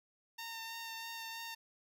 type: tone with vibrato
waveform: 10% pulse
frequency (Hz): 912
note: A#5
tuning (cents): -38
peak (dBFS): -34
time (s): 0.38-1.55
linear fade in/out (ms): 10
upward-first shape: sine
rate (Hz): 3.1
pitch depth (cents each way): 14
effects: none